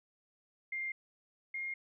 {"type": "tone pair in turn", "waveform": "sine", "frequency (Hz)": [2109, 2131], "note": ["C7", "C7"], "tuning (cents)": [13, 31], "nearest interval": "unison", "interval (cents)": 18, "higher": "second", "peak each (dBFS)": [-35, -36], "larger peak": "first", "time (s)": [[0.72, 0.92], [1.54, 1.74]], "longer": "neither", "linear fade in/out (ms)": 5, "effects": []}